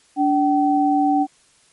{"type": "tone pair together", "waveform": "sine", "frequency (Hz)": [290.1, 766], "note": ["D4", "G5"], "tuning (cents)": [-21, -40], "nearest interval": "octave + perfect fourth", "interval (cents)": 1681, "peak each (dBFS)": -17, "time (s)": [0.16, 1.27], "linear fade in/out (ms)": 50, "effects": ["white hiss -56 dBFS RMS until 1.72 s", "MP3 48 kbps"]}